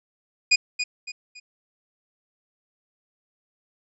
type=tone with echo; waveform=25% pulse; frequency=2461 Hz; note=D#7; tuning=20 cents flat; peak=-10 dBFS; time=0.51-0.56 s; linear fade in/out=10 ms; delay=280 ms; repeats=3; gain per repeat=-9 dB; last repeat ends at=1.4 s; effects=resampled to 22050 Hz